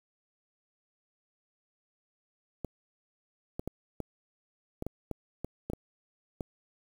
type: clicks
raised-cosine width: 2 ms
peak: -21 dBFS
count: 11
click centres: 2.647 / 3.595 / 3.676 / 4.003 / 4.824 / 4.866 / 5.113 / 5.446 / 5.7 / 5.734 / 6.408 s
effects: 8-bit